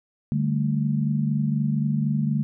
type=chord; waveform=sine; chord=D suspended fourth; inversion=none; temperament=equal; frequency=146.83 / 196 / 220 Hz; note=D3 / G3 / A3; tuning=0 / 0 / 0 cents; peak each=-23 / -28 / -25 dBFS; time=0.32-2.43 s; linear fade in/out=0 ms; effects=none